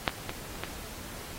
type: clicks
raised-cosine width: 0.3 ms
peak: -7 / -17 / -28 / -16 dBFS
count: 4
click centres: 0.078 / 0.294 / 0.555 / 0.636 s
effects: pink hiss -43 dBFS RMS until 1.38 s + AAC 48 kbps